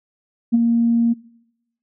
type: tone with ADSR envelope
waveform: sine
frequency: 233.1 Hz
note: A#3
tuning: in tune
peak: -8 dBFS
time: 0.52-1.14 s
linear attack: 26 ms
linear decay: 20 ms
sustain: -5 dB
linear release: 19 ms
effects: noise-tail reverb RT60 0.9 s tail -24 dB re dry + tanh soft clip ceiling -6 dBFS